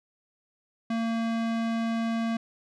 square tone with low-pass filter, 228.1 Hz, A#3, 37 cents flat, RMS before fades -28 dBFS, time 0.9-2.37 s, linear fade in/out 5 ms, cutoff 4400 Hz, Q 0.56, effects none

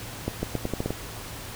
accelerating click train, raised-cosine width 2 ms, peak -13 dBFS, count 8, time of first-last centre 0.28-0.906 s, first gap 150 ms, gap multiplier 0.82, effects added 111 Hz sine -45 dBFS peak until 1.55 s + pink hiss -39 dBFS RMS until 1.55 s

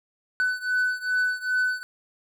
triangle beating tone pair, 1499 / 1501.5 Hz, F#6 / F#6, +22 / +25 cents, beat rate 2.5 Hz, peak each -23 / -25 dBFS, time 0.4-1.83 s, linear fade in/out 0 ms, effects none

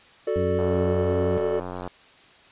triangle chord, D major, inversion first, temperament equal, 370 / 440 / 587.3 Hz, F#4 / A4 / D5, 0 / 0 / 0 cents, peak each -26 / -23 / -26 dBFS, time 0.27-1.6 s, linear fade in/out 5 ms
harmonic tone, 91 Hz, F#2, 28 cents flat, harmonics 1 / 2 / 3, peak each -27 / -30 / -33 dBFS, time 0.36-1.38 s, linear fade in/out 0 ms
click train, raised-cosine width 1 ms, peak -19 dBFS, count 117, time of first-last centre 0.59-1.876 s, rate 90.2 Hz
effects white hiss -52 dBFS RMS until 2.51 s + resampled to 8000 Hz

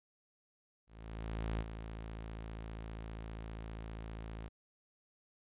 sawtooth tone with ADSR envelope, 55 Hz, A1, in tune, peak -30 dBFS, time 0.87-4.49 s, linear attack 730 ms, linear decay 37 ms, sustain -9 dB, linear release 21 ms, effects resampled to 8000 Hz

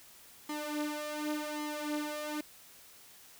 sawtooth tone with flanger, 299.8 Hz, D4, 36 cents sharp, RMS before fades -37 dBFS, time 0.49-2.41 s, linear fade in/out 5 ms, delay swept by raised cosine 0.96 to 4.96 ms, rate 0.88 Hz, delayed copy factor +0.75, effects white hiss -56 dBFS RMS until 3.39 s

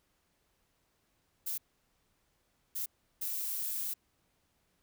violet noise bursts at uneven times, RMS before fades -36 dBFS, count 3, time 1.46-1.58 / 2.75-2.86 / 3.21-3.94 s, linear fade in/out 10 ms, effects pink hiss -75 dBFS RMS until 4.82 s

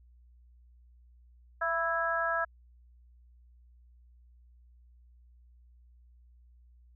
harmonic tone with a mistuned harmonic, 329.6 Hz, E4, in tune, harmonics 2 / 3 / 4 / 5, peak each -33 / -37 / -32 / -32 dBFS, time 1.61-2.45 s, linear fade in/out 10 ms, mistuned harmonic 2, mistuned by +26 cents, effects added 60 Hz sine -56 dBFS peak until 6.95 s

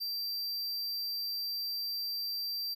square tone, 4699 Hz, D8, in tune, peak -34 dBFS, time 0-2.75 s, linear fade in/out 20 ms, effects none

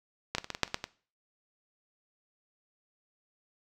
clicks, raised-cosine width 0.2 ms, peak -12 / -12 / -23 / -16 / -18 / -6 / -29 / -11 / -17 dBFS, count 9, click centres 0.35 / 0.383 / 0.444 / 0.503 / 0.549 / 0.633 / 0.678 / 0.744 / 0.841 s, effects noise-tail reverb RT60 0.4 s tail -18 dB re dry

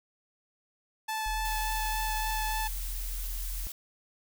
sawtooth tone with vibrato, 871 Hz, A5, 18 cents flat, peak -27 dBFS, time 1.08-2.68 s, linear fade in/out 10 ms, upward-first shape sine, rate 3.5 Hz, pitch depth 9 cents each way
sine tone, 41.2 Hz, E1, in tune, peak -33 dBFS, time 1.26-3.67 s, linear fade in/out 0 ms
blue noise, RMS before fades -40 dBFS, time 1.45-3.72 s, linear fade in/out 2 ms
effects none

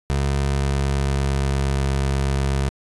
25% pulse tone with pitch glide, 69.3 to 68.19 Hz, C#2 to C#2, 0 to -28 cents, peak -15 dBFS, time 0.1-2.69 s, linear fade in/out 0 ms, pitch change -28 cents, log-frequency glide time 0.32-1.91 s, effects resampled to 24000 Hz

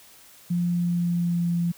sine tone with pitch glide, 174.61 to 171.81 Hz, F3 to F3, 0 to -28 cents, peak -21 dBFS, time 0.5-1.72 s, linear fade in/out 10 ms, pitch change -28 cents, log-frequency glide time 0.68-1.58 s, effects white hiss -51 dBFS RMS until 1.77 s

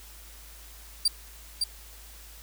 35% pulse tone with echo, 4699 Hz, D8, in tune, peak -18 dBFS, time 1.05-1.08 s, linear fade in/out 5 ms, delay 560 ms, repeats 1, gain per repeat -4 dB, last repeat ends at 1.64 s, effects added 53 Hz sine -48 dBFS peak until 2.42 s + white hiss -50 dBFS RMS until 2.42 s

